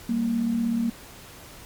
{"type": "tone pair together", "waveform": "sine", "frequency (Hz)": [196.69, 233.1], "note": ["G3", "A#3"], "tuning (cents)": [6, 0], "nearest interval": "minor third", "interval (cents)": 294, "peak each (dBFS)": [-30, -22], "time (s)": [0.09, 0.9], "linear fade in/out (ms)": 5, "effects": ["pink hiss -45 dBFS RMS until 1.65 s", "MP3 96 kbps"]}